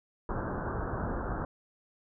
pink low-pass noise, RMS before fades -34 dBFS, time 0.29-1.45 s, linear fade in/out 2 ms, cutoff 1600 Hz, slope 96 dB/octave, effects none

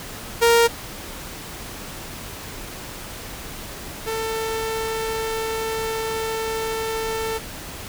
sawtooth tone pair in turn, 466.2 / 445.8 Hz, A#4 / A4, 0 / +23 cents, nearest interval minor second, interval 77 cents, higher first, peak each -9 / -20 dBFS, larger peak first, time 0.41-0.68 / 4.06-7.39 s, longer second, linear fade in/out 20 ms, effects pink hiss -35 dBFS RMS until 7.88 s

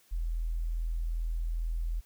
sine tone, 41.22 Hz, E1, 1 cent sharp, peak -29 dBFS, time 0.11-2.01 s, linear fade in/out 20 ms, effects white hiss -64 dBFS RMS until 2.05 s

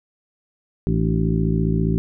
harmonic tone with a mistuned harmonic, 55 Hz, A1, in tune, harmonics 1 / 2 / 3 / 4 / 5 / 6 / 7, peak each -24 / -25 / -20 / -26 / -28 / -32 / -28 dBFS, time 0.87-1.98 s, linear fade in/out 0 ms, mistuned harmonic 5, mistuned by +86 cents, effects none

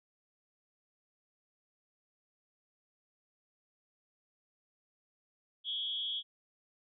sine tone with amplitude modulation, 3322 Hz, G#7, in tune, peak -30 dBFS, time 5.64-6.23 s, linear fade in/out 50 ms, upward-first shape sine, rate 248 Hz, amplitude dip 85%, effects none

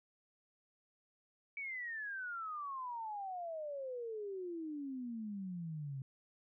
sine exponential sweep, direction down, 2290 to 131 Hz, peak -40 dBFS, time 1.57-6.02 s, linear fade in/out 2 ms, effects none

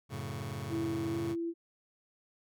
sawtooth chord, F# minor, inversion none, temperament just, 92.5 / 111 / 138.75 Hz, F#2 / A2 / C#3, 0 / +16 / +2 cents, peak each -39 / -37 / -36 dBFS, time 0.09-1.36 s, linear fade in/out 50 ms
sine tone with pitch glide, 330.8 to 336 Hz, E4 to E4, +6 to +33 cents, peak -32 dBFS, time 0.69-1.54 s, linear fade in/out 50 ms, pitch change +27 cents, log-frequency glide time 1.09-1.18 s
effects none

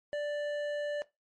sine tone with hard clipping, 587.3 Hz, D5, in tune, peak -33 dBFS, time 0.13-1.02 s, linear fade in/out 0 ms, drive 9 dB, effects noise-tail reverb RT60 0.2 s tail -18 dB re dry + MP3 48 kbps

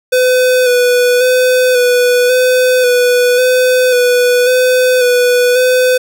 square tone with vibrato, 499.1 Hz, B4, 18 cents sharp, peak -8 dBFS, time 0.12-5.98 s, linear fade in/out 10 ms, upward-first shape square, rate 0.92 Hz, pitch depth 23 cents each way, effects none

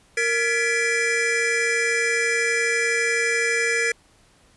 square tone cluster, 463.6 / 1696 / 1982 / 2350 Hz, A#4 / G#6 / B6 / D7, -10 / +36 / +6 / +1 cents, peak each -26 dBFS, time 0.17-3.92 s, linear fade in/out 5 ms, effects pink hiss -57 dBFS RMS until 4.56 s + resampled to 24000 Hz

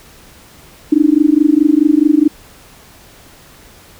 sine tone with amplitude modulation, 301.7 Hz, D4, 47 cents sharp, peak -3 dBFS, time 0.92-2.28 s, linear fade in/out 5 ms, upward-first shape sine, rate 24.7 Hz, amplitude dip 100%, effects pink hiss -42 dBFS RMS until 3.99 s

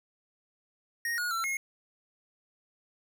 square tone with pitch steps, 1866 / 1445 / 1347 / 2158 Hz, A#6 / F#6 / E6 / C#7, +1 / -41 / +37 / -47 cents, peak -30 dBFS, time 1.05-1.57 s, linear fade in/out 2 ms, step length 130 ms, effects none

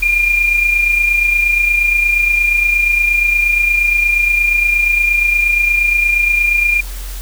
sine tone with amplitude modulation, 2406 Hz, D7, 41 cents sharp, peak -8 dBFS, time 0.02-6.81 s, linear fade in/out 10 ms, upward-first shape sine, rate 28.5 Hz, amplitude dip 50%, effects added 44 Hz sine -23 dBFS peak until 7.21 s + white hiss -33 dBFS RMS until 7.21 s

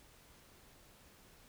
silence, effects pink hiss -62 dBFS RMS until 1.48 s

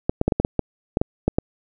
clicks, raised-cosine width 2 ms, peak -4 dBFS, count 11, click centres 0.095 / 0.214 / 0.28 / 0.322 / 0.4 / 0.449 / 0.593 / 0.971 / 1.015 / 1.28 / 1.385 s, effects none

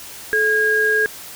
sine tone pair together, 432.3 / 1632.1 Hz, A4 / G#6, -31 / -31 cents, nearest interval octave + major seventh, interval 2300 cents, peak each -20 / -15 dBFS, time 0.33-1.06 s, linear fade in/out 0 ms, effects white hiss -36 dBFS RMS until 1.35 s

